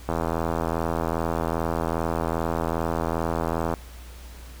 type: click train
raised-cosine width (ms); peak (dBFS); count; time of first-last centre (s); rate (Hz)
1; -11; 302; 0.09-3.738; 82.5
effects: added 60 Hz sine -40 dBFS peak until 4.6 s + pink hiss -48 dBFS RMS until 4.6 s